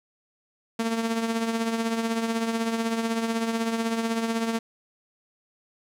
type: tone with tremolo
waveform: sawtooth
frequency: 227.6 Hz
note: A#3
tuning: 41 cents flat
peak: -18 dBFS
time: 0.79-4.59 s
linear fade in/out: 5 ms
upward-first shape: triangle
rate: 16 Hz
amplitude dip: 60%
effects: low-pass 10000 Hz 12 dB/octave + 9-bit